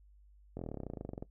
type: slowing click train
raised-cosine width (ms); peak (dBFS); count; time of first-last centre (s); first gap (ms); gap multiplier
2; -27; 21; 0.57-1.225; 22; 1.04
effects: noise-tail reverb RT60 0.1 s tail -18 dB re dry + added 50 Hz sine -58 dBFS peak until 1.3 s